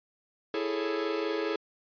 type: chord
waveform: 45% pulse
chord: A major seventh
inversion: second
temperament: equal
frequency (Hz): 329.6 / 415.3 / 440 / 554.4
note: E4 / G#4 / A4 / C#5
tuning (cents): 0 / 0 / 0 / 0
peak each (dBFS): -34 / -33 / -34 / -38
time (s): 0.54-1.56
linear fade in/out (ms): 2
effects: resampled to 11025 Hz